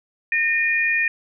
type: tone pair together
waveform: sine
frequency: 1833 / 2435 Hz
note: A#6 / D#7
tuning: -30 / -38 cents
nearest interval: perfect fourth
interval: 492 cents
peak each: -20 dBFS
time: 0.32-1.08 s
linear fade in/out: 2 ms
effects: none